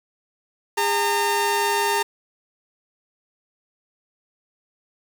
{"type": "tone pair together", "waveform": "sawtooth", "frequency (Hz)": [406.4, 912.3], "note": ["G#4", "A#5"], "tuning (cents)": [-38, -38], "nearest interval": "octave + major second", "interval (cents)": 1400, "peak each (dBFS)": [-20, -17], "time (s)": [0.77, 2.03], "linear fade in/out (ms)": 10, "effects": ["7-bit"]}